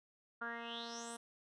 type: tone with low-pass filter sweep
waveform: 10% pulse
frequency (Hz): 233.3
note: A#3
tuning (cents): +2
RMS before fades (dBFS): -45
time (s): 0.41-1.17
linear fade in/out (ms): 10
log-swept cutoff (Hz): 1400 to 9700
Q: 7.9
effects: none